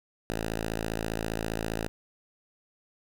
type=tone; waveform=5% pulse; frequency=55 Hz; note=A1; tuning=in tune; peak=-19 dBFS; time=0.3-1.88 s; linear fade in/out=0 ms; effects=none